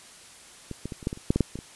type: clicks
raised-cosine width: 3 ms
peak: -21 / -19 / -21 / -28 / -12 / -19 / -30 / -7 / -10 / -7 / -21 / -24 dBFS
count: 12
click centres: 0.713 / 0.856 / 0.922 / 1.028 / 1.071 / 1.129 / 1.174 / 1.305 / 1.36 / 1.407 / 1.556 / 1.589 s
effects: white hiss -49 dBFS RMS until 1.75 s + resampled to 24000 Hz